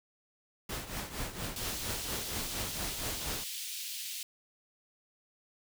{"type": "noise with tremolo", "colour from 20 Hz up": "pink", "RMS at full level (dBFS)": -36, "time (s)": [0.69, 3.44], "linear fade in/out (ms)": 5, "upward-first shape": "triangle", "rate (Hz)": 4.3, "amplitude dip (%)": 75}
{"type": "high-pass noise", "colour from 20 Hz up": "pink", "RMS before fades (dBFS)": -40, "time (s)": [1.56, 4.23], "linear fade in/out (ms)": 2, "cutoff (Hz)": 2800, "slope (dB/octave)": 24}
{"effects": []}